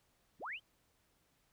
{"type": "linear sweep", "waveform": "sine", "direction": "up", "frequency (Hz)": [61.74, 3234], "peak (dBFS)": -40, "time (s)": [0.39, 0.6], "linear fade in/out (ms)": 50, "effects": ["pink hiss -75 dBFS RMS until 1.52 s"]}